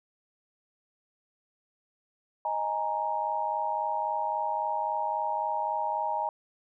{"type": "chord", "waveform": "sine", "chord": "D# suspended fourth", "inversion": "none", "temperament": "just", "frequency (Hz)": [622.3, 829.7, 933.4], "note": ["D#5", "G#5", "A#5"], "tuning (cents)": [0, -2, 2], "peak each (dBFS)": [-35, -31, -30], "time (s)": [2.45, 6.29], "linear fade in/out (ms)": 2, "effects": []}